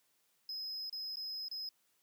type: tone with dropouts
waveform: triangle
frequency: 5090 Hz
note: D#8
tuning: 39 cents sharp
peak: -38 dBFS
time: 0.49-1.69 s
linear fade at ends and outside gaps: 2 ms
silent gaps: 0.897-0.927 / 1.158-1.169 / 1.484-1.513 s
effects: white hiss -75 dBFS RMS until 2.02 s + high-pass 100 Hz 12 dB/octave